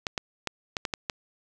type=clicks; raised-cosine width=0.2 ms; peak=-11 dBFS; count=7; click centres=0.068 / 0.178 / 0.473 / 0.768 / 0.852 / 0.938 / 1.098 s; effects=none